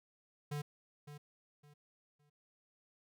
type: tone with echo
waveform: square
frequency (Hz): 146.83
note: D3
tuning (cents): 0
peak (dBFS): -38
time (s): 0.51-0.62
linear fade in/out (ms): 10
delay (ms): 560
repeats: 3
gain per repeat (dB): -11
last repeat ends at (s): 2.3
effects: none